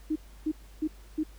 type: tone bursts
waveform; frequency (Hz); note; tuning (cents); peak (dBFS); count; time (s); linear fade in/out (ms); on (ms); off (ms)
sine; 310; D#4; -6; -25; 4; 0.1-1.236; 10; 59; 300
effects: added 50 Hz sine -48 dBFS peak until 1.38 s + pink hiss -58 dBFS RMS until 1.38 s